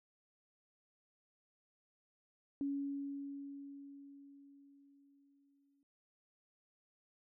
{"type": "tone with exponential decay", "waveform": "sine", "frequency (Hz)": 280, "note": "C#4", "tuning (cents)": 18, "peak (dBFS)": -34, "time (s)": [2.61, 5.83], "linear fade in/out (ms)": 1, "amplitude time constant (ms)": 700, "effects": []}